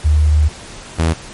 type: tone pair in turn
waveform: sine / sawtooth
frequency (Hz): 75.8 / 81.52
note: D#2 / E2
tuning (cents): -45 / -19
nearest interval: minor second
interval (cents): 126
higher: second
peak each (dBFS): -8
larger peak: neither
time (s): 0.04-0.49 / 0.98-1.14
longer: first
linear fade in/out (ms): 20
effects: pink hiss -34 dBFS RMS until 1.33 s + MP3 48 kbps